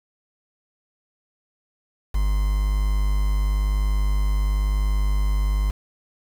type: tone with quantisation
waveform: triangle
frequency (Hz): 50.5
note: G#1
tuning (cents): -48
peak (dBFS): -16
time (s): 2.14-5.71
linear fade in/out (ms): 10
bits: 6
effects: none